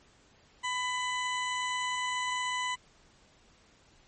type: tone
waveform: 20% pulse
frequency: 999 Hz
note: B5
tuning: 20 cents sharp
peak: -25 dBFS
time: 0.63-2.76 s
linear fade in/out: 20 ms
effects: pink hiss -62 dBFS RMS until 4.07 s + MP3 32 kbps